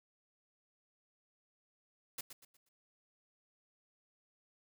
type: noise with echo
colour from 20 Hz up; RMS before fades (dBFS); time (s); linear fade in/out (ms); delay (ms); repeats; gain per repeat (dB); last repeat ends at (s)
white; -42; 2.18-2.21; 5; 120; 4; -9; 2.69
effects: none